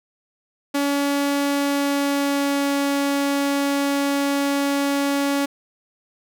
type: tone with pitch glide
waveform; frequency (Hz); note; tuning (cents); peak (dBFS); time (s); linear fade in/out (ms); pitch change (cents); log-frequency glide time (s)
sawtooth; 283 to 281; C#4 to C#4; +36 to +24; -15; 0.74-5.46; 10; -12; 1.47-2.73
effects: none